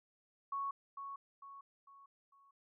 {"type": "tone with echo", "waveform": "sine", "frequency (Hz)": 1108.7, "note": "C#6", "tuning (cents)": 0, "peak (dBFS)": -36, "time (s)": [0.52, 0.71], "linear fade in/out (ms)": 5, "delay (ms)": 450, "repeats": 4, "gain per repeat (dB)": -7, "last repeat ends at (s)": 2.51, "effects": []}